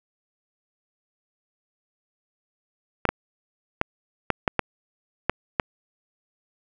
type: clicks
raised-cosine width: 0.5 ms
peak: -4 dBFS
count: 8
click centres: 3.053 / 3.09 / 3.814 / 4.303 / 4.478 / 4.593 / 5.296 / 5.598 s
effects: none